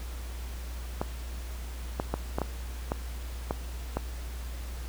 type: clicks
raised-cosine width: 1 ms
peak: -14 dBFS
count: 8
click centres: 1.015 / 1.999 / 2.14 / 2.385 / 2.417 / 2.919 / 3.509 / 3.97 s
effects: added 60 Hz sine -35 dBFS peak until 4.88 s + pink hiss -47 dBFS RMS until 4.88 s